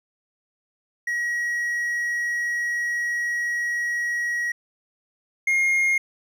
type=tone pair in turn; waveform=triangle; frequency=1907 / 2136 Hz; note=A#6 / C7; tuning=+39 / +35 cents; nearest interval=major second; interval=196 cents; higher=second; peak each=-21 / -16 dBFS; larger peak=second; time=1.07-4.52 / 5.47-5.98 s; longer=first; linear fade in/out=5 ms; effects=none